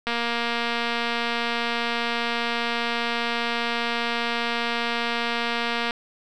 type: click train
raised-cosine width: 0.3 ms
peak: -10 dBFS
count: 1373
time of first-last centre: 0.07-5.908 s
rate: 235 Hz
effects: none